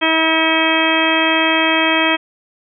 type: harmonic tone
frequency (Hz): 321.4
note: E4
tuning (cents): -44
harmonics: 1 / 2 / 3 / 4 / 5 / 6 / 7 / 8 / 10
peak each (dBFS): -19 / -21 / -21 / -23 / -24 / -21 / -22 / -20 / -20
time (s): 0.01-2.17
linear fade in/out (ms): 20
effects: none

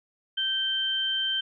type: tone pair together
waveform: sine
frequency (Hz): 1561 / 3120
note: G6 / G7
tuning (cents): -8 / -9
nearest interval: octave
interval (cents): 1199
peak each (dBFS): -33 / -25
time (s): 0.37-1.41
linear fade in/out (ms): 10
effects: none

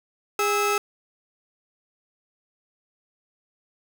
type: tone pair together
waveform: 30% pulse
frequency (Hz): 408.7 / 1300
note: G#4 / E6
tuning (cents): -28 / -24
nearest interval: octave + minor sixth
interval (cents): 2004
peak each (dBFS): -21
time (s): 0.39-0.78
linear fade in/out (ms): 2
effects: none

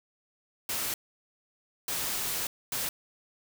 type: noise bursts at uneven times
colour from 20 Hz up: white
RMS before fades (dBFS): -32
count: 3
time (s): 0.69-0.94 / 1.88-2.47 / 2.72-2.89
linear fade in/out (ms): 2
effects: none

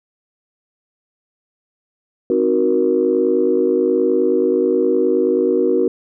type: chord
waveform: sine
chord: C half-diminished seventh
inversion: none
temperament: equal with one note detuned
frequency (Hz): 261.6 / 311.1 / 370 / 471.3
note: C4 / Eb4 / Gb4 / Bb4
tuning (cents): 0 / 0 / 0 / +19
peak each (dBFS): -21 / -21 / -16 / -17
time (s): 2.3-5.88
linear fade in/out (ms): 2
effects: tanh soft clip ceiling -3 dBFS

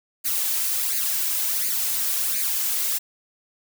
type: noise with flanger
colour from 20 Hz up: blue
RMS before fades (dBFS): -24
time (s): 0.24-2.99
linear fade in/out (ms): 20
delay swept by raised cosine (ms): 0.44 to 3.14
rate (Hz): 1.4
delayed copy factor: +0.65
effects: none

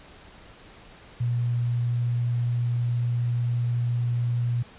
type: tone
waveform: sine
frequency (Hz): 120.1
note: B2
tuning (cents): -48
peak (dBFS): -22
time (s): 1.2-4.63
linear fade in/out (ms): 10
effects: pink hiss -49 dBFS RMS until 4.78 s + resampled to 8000 Hz

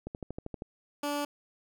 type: click train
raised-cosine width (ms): 2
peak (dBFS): -24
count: 8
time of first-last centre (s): 0.07-0.621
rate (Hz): 12.7
type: tone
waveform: 15% pulse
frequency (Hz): 290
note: D4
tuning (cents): -22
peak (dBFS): -24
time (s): 1.03-1.25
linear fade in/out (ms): 5
effects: none

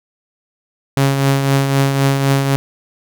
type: tone with tremolo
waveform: sawtooth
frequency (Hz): 137.4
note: C#3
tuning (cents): -15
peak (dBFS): -6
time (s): 0.97-2.56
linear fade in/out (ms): 0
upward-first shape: triangle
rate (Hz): 3.9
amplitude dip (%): 50
effects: none

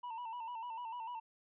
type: tone with vibrato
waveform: triangle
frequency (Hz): 938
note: A#5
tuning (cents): +11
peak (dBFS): -39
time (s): 0.03-1.2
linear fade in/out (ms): 10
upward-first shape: square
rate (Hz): 6.7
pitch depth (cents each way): 70
effects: resampled to 8000 Hz

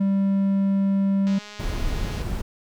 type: tone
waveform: triangle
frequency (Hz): 196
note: G3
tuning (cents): 0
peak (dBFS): -16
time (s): 0-1.39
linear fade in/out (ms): 10
type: click train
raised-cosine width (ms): 0.2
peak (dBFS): -23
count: 198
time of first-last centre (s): 1.27-2.217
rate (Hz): 208
type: noise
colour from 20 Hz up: brown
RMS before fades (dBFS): -26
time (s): 1.59-2.42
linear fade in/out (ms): 10
effects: none

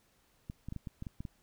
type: clicks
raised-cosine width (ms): 5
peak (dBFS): -28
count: 9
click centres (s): 0.499 / 0.686 / 0.724 / 0.763 / 0.872 / 1.024 / 1.068 / 1.205 / 1.252
effects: pink hiss -70 dBFS RMS until 1.42 s

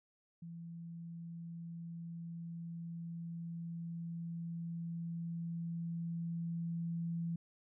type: tone with level ramp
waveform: sine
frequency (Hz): 168.1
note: E3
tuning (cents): +34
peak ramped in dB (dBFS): -45 to -35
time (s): 0.42-7.36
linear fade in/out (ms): 5
effects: none

